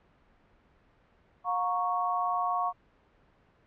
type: chord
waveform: sine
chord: Bb minor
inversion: second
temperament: equal with one note detuned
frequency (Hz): 715.6 / 932.3 / 1108.7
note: F5 / Bb5 / Db6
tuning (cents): +42 / 0 / 0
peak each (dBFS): -30 / -35 / -29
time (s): 1.44-2.73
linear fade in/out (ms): 50
effects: pink hiss -64 dBFS RMS until 3.66 s + low-pass 2000 Hz 12 dB/octave